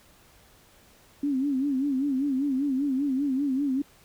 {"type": "tone with vibrato", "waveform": "sine", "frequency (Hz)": 273.7, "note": "C#4", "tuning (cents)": -22, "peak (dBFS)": -23, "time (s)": [1.23, 3.82], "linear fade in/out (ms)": 5, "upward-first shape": "sine", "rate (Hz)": 5.1, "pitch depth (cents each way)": 110, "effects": ["pink hiss -57 dBFS RMS until 4.04 s"]}